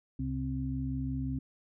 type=harmonic tone; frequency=65.7 Hz; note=C2; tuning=8 cents sharp; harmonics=1 / 2 / 4; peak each=-37 / -35 / -35 dBFS; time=0.19-1.39 s; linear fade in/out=5 ms; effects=none